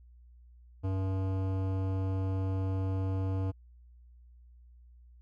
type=tone with hard clipping; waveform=sine; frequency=95.2 Hz; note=F#2; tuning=50 cents sharp; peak=-31 dBFS; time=0.83-3.52 s; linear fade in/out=20 ms; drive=16 dB; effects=added 60 Hz sine -53 dBFS peak until 5.21 s